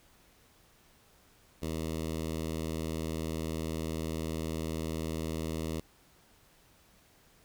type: tone with notch filter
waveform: 10% pulse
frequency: 80 Hz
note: D#2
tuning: 49 cents sharp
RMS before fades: -35 dBFS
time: 1.62-5.8 s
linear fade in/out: 5 ms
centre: 1500 Hz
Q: 1
effects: pink hiss -63 dBFS RMS until 7.44 s